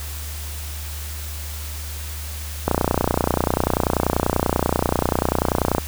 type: click train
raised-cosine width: 1 ms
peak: -3 dBFS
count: 95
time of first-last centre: 2.68-5.782 s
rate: 30.3 Hz
effects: added 75 Hz sine -29 dBFS peak until 5.87 s + white hiss -35 dBFS RMS until 5.87 s